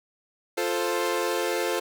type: chord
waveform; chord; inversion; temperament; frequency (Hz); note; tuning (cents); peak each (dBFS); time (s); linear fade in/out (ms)
sawtooth; F major; none; equal; 349.2 / 440 / 523.3; F4 / A4 / C5; 0 / 0 / 0; -25; 0.57-1.8; 10
effects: none